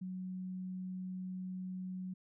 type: tone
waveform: sine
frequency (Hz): 185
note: F#3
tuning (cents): 0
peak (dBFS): -39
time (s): 0.01-2.14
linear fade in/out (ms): 10
effects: none